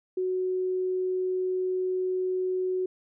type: tone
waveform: sine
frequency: 370 Hz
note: F#4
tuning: in tune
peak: -25 dBFS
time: 0.17-2.86 s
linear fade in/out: 5 ms
effects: none